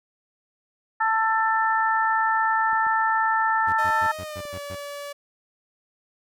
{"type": "harmonic tone", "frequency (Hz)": 443.8, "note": "A4", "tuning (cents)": 15, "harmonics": [2, 3, 4], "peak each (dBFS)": [-22, -24, -25], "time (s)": [1, 4.12], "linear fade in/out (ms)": 10}
{"type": "clicks", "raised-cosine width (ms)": 2, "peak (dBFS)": -32, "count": 4, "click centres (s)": [2.731, 2.867, 3.902, 4.453]}
{"type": "tone bursts", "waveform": "sawtooth", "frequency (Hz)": 92.5, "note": "F#2", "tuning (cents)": 0, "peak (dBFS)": -31, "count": 7, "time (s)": [3.67, 4.757], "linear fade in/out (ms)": 10, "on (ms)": 61, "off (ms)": 110}
{"type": "tone with pitch glide", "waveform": "sawtooth", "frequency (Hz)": [622.3, 574], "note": ["D#5", "D5"], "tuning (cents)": [0, -40], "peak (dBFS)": -29, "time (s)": [3.78, 5.13], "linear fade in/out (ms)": 10, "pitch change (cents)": -140, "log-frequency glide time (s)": [4.22, 4.55]}
{"effects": []}